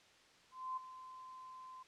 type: tone with ADSR envelope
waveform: sine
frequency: 1033 Hz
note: C6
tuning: 22 cents flat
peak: -37 dBFS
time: 0.51-1.83 s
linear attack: 260 ms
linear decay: 9 ms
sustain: -13 dB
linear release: 6 ms
effects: white hiss -65 dBFS RMS until 1.87 s + low-pass 5000 Hz 12 dB/octave